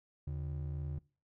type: ring-modulated tone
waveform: triangle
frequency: 110 Hz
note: A2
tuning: in tune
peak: -31 dBFS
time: 0.27-0.99 s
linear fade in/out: 5 ms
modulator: 31.5 Hz
effects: noise-tail reverb RT60 0.4 s tail -24 dB re dry